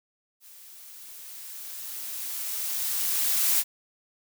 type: noise with level ramp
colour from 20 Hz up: blue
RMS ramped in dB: -50 to -22 dBFS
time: 0.4-3.64 s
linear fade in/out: 50 ms
effects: none